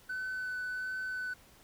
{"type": "tone with vibrato", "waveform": "triangle", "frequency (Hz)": 1507, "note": "F#6", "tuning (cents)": 31, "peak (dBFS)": -32, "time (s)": [0.09, 1.34], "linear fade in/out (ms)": 10, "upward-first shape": "sine", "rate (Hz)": 1.4, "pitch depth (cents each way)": 12, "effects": ["tanh soft clip ceiling -29 dBFS", "pink hiss -60 dBFS RMS until 1.63 s"]}